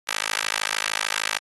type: tone with high-pass filter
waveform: 15% pulse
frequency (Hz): 53.2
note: G#1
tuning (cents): +42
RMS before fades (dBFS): -27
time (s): 0.07-1.39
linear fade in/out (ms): 20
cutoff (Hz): 1600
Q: 0.88
effects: AAC 32 kbps